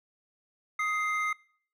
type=tone pair together; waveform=triangle; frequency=1252.8 / 2093 Hz; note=D#6 / C7; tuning=+11 / 0 cents; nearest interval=major sixth; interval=889 cents; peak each=-28 dBFS; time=0.79-1.33 s; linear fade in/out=5 ms; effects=noise-tail reverb RT60 0.6 s tail -25 dB re dry